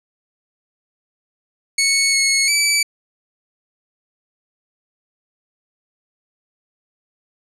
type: tone with pitch steps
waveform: 15% pulse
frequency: 2208 / 2184 / 2307 Hz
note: C#7 / C#7 / D7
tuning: -7 / -26 / -31 cents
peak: -7 dBFS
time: 1.78-2.83 s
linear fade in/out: 5 ms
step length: 350 ms
effects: low-pass 11000 Hz 12 dB/octave